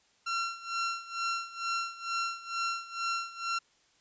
sawtooth tone with tremolo, 1364 Hz, F6, 41 cents flat, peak -25 dBFS, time 0.26-3.59 s, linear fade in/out 10 ms, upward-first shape sine, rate 2.2 Hz, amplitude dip 85%, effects white hiss -67 dBFS RMS until 4 s + resampled to 16000 Hz

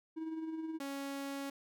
triangle tone with tremolo, 320.4 Hz, E4, 49 cents flat, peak -34 dBFS, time 0.16-0.79 s, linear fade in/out 20 ms, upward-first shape sine, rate 19 Hz, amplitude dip 45%
sawtooth tone, 277.2 Hz, C#4, in tune, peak -35 dBFS, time 0.8-1.5 s, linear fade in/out 5 ms
effects none

